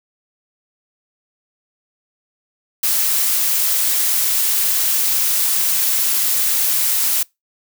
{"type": "noise", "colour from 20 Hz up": "blue", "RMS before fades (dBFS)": -17, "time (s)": [2.83, 7.23], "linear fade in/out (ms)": 5, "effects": ["noise-tail reverb RT60 0.2 s tail -25 dB re dry"]}